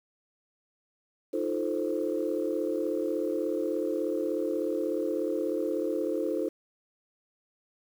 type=chord; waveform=sine; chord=F dominant seventh; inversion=third; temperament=equal with one note detuned; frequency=311.1 / 347.6 / 440 / 523.3 Hz; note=Eb4 / F4 / A4 / C5; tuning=0 / -8 / 0 / 0 cents; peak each=-32 dBFS; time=1.33-6.49 s; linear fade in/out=10 ms; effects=tanh soft clip ceiling -18 dBFS + 9-bit